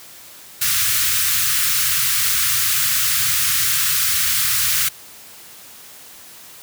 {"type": "band-stop noise", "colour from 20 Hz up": "white", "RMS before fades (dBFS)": -18, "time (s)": [0.61, 4.89], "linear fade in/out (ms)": 10, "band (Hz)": [150, 1200], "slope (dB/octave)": 48, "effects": ["white hiss -41 dBFS RMS until 6.62 s", "high-pass 60 Hz 12 dB/octave"]}